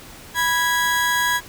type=tone pair together; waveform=35% pulse; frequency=984.1 / 1655 Hz; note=B5 / G#6; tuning=-6 / -6 cents; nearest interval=major sixth; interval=900 cents; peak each=-20 / -18 dBFS; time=0.34-1.41 s; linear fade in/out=50 ms; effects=pink hiss -41 dBFS RMS until 1.48 s